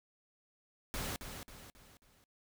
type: noise with echo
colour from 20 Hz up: pink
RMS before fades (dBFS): -39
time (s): 0.94-1.16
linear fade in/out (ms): 0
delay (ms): 270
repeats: 4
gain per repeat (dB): -7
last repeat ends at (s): 2.24
effects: noise-tail reverb RT60 0.1 s tail -25 dB re dry